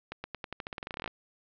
accelerating click train, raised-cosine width 0.3 ms, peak -20 dBFS, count 19, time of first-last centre 0.12-1.077 s, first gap 120 ms, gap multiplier 0.89, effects low-pass 4000 Hz 12 dB/octave

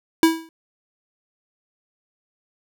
square tone with exponential decay, 325.5 Hz, E4, 22 cents flat, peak -9 dBFS, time 0.23-0.49 s, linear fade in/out 1 ms, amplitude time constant 56 ms, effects none

